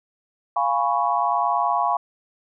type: chord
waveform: sine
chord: C# dominant seventh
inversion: first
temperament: equal with one note detuned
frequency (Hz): 698.5 / 827.3 / 987.8 / 1108.7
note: E#5 / G#5 / B5 / C#6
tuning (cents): 0 / -7 / 0 / 0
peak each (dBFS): -24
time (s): 0.56-1.97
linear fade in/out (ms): 5
effects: none